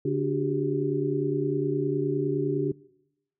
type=tone cluster; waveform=sine; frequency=143.8 / 293.6 / 370.7 / 400.5 Hz; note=D3 / D4 / F#4 / G4; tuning=-36 / 0 / +3 / +37 cents; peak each=-29 dBFS; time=0.05-2.72 s; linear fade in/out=5 ms; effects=noise-tail reverb RT60 0.9 s tail -23 dB re dry

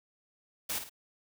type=noise with echo; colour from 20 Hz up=white; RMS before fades=-34 dBFS; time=0.69-0.79 s; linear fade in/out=10 ms; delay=53 ms; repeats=2; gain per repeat=-8 dB; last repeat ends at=0.896 s; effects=none

